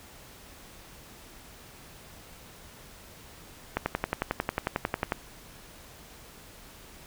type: click train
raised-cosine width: 0.5 ms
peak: -11 dBFS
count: 16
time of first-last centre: 3.77-5.121 s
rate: 11.1 Hz
effects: pink hiss -50 dBFS RMS until 7.06 s